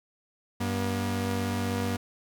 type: tone pair together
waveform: sawtooth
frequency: 96.1 / 239.2 Hz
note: G2 / A#3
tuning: -34 / +45 cents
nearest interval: octave + major third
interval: 1579 cents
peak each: -26 dBFS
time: 0.6-1.97 s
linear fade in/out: 10 ms
effects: none